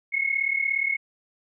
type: tone pair together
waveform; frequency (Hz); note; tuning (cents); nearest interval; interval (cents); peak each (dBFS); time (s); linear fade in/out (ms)
sine; 2163 / 2200; C#7 / C#7; -43 / -14; unison; 29; -25; 0.12-0.97; 20
effects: none